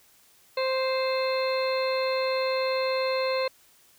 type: harmonic tone with a mistuned harmonic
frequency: 523.3 Hz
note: C5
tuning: in tune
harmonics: 1 / 2 / 3 / 4 / 5 / 7 / 8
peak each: -25 / -32 / -41 / -36 / -37 / -44 / -35 dBFS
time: 0.57-3.48 s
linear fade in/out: 5 ms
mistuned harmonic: 7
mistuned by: -26 cents
effects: white hiss -59 dBFS RMS until 3.98 s